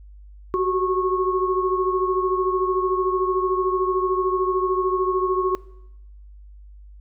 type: tone cluster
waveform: sine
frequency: 370.6 / 384 / 1096 Hz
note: F#4 / G4 / C#6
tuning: +3 / -36 / -20 cents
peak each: -21 / -26 / -24 dBFS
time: 0.54-5.55 s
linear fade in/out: 0 ms
effects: noise-tail reverb RT60 0.9 s tail -21 dB re dry + added 50 Hz sine -41 dBFS peak until 7 s